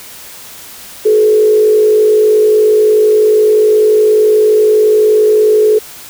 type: tone with frequency modulation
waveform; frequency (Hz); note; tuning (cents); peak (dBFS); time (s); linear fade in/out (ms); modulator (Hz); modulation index
sine; 428.6; A4; -45; -5; 1.05-5.79; 10; 51.6; 0.51
effects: white hiss -32 dBFS RMS until 6.09 s